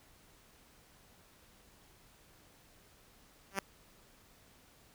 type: tone with exponential growth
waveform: 5% pulse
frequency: 195.2 Hz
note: G3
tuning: 7 cents flat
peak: -18 dBFS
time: 3.51-3.59 s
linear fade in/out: 0 ms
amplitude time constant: 17 ms
effects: pink hiss -63 dBFS RMS until 4.94 s